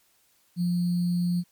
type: tone with sample-and-hold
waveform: sine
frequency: 175.7 Hz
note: F3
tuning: 11 cents sharp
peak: -22 dBFS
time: 0.56-1.44 s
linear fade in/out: 50 ms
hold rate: 4410 Hz
effects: white hiss -65 dBFS RMS until 1.51 s + MP3 96 kbps